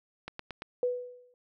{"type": "click train", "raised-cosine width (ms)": 0.3, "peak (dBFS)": -22, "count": 4, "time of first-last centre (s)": [0.28, 0.621], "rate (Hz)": 8.8}
{"type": "tone with exponential decay", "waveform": "sine", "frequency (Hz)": 493.9, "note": "B4", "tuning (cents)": 0, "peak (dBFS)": -23, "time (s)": [0.83, 1.34], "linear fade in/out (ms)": 1, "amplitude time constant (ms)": 110}
{"effects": []}